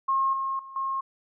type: tone with level steps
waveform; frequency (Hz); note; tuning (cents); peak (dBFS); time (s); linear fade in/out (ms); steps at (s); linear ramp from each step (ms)
sine; 1076; C6; +48; -21 / -26 / -40 / -26; 0.08-1.01; 10; 0.33 / 0.59 / 0.76; 2
effects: none